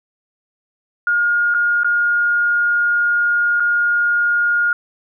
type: tone with dropouts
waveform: sine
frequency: 1424 Hz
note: F6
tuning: 33 cents sharp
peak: -13 dBFS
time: 1.07-4.73 s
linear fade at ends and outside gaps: 2 ms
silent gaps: 1.541-1.546 / 1.834-1.845 / 3.599-3.603 s
effects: none